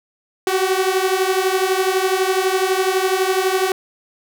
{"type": "beating tone pair", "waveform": "sawtooth", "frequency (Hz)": [371.5, 383.5], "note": ["F#4", "G4"], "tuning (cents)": [7, -38], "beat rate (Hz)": 12, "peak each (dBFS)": -15, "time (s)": [0.47, 3.72], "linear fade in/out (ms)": 2, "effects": []}